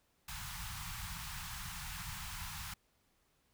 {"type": "band-stop noise", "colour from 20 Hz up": "pink", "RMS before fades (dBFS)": -44, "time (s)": [0.28, 2.74], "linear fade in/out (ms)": 5, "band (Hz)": [180, 830], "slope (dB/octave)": 48, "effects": ["pink hiss -75 dBFS RMS until 3.53 s"]}